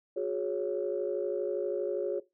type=chord; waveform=sine; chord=F# suspended second; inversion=none; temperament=equal with one note detuned; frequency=362.8 / 415.3 / 554.4 Hz; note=F#4 / G#4 / C#5; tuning=-34 / 0 / 0 cents; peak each=-33 dBFS; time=0.16-2.2 s; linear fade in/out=10 ms; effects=noise-tail reverb RT60 0.2 s tail -17 dB re dry + tanh soft clip ceiling -20 dBFS